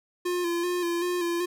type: tone with vibrato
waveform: square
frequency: 349.2 Hz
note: F4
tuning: in tune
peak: -26 dBFS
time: 0.25-1.46 s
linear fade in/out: 10 ms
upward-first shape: square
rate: 2.6 Hz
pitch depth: 32 cents each way
effects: none